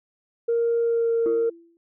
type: tone with pitch glide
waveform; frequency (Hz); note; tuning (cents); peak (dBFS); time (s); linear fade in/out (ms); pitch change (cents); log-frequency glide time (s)
sine; 466.2 to 460.8; A#4 to A#4; 0 to -20; -18; 0.48-1.5; 10; -20; 0.81-1.12
type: tone with exponential decay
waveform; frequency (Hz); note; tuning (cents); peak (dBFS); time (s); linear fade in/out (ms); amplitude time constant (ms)
sine; 336.5; E4; +36; -21; 1.26-1.77; 1; 110
effects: tanh soft clip ceiling -15 dBFS